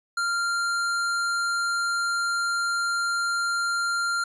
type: tone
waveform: square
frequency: 1390 Hz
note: F6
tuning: 9 cents flat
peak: -24 dBFS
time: 0.17-4.24 s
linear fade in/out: 5 ms
effects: resampled to 22050 Hz